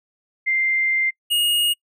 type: tone pair in turn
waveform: sine / square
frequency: 2093 / 2865 Hz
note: C7 / F7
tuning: 0 / +44 cents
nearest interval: perfect fourth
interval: 544 cents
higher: second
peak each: -17 dBFS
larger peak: neither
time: 0.46-1.11 / 1.3-1.74 s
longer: first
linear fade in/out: 20 ms
effects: noise-tail reverb RT60 0.1 s tail -26 dB re dry